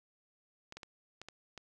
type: clicks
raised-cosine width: 0.2 ms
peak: -29 dBFS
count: 6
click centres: 0.724 / 0.77 / 0.832 / 1.216 / 1.286 / 1.577 s
effects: none